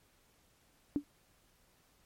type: tone with exponential decay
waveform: sine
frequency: 289.5 Hz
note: D4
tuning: 25 cents flat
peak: -24 dBFS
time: 0.96-1.04 s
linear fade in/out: 0 ms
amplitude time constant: 17 ms
effects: pink hiss -69 dBFS RMS until 2.05 s + MP3 64 kbps